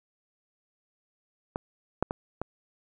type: clicks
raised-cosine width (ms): 1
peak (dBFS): -16 / -10 / -16 / -17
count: 4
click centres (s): 1.559 / 2.026 / 2.109 / 2.416
effects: none